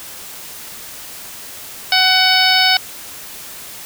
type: harmonic tone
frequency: 748 Hz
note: F#5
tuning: 19 cents sharp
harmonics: 1 / 2 / 3 / 4 / 5 / 6 / 7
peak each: -18 / -18 / -18 / -18 / -18 / -18 / -18 dBFS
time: 1.92-2.77 s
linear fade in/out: 2 ms
effects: white hiss -33 dBFS RMS until 3.85 s